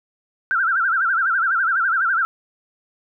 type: tone with vibrato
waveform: sine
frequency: 1453 Hz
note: F#6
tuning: 32 cents flat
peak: -16 dBFS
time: 0.51-2.25 s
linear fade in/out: 0 ms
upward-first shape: sine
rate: 12 Hz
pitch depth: 170 cents each way
effects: none